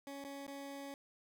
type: tone with dropouts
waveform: 20% pulse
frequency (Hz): 278.7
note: C#4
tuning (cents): +9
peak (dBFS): -40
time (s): 0.07-0.94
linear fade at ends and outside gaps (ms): 1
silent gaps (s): 0.24-0.247 / 0.466-0.479
effects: none